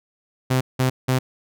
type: tone bursts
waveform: sawtooth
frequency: 129.2 Hz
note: C3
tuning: 21 cents flat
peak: -13 dBFS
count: 3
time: 0.5-1.19 s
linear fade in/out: 10 ms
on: 110 ms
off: 180 ms
effects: none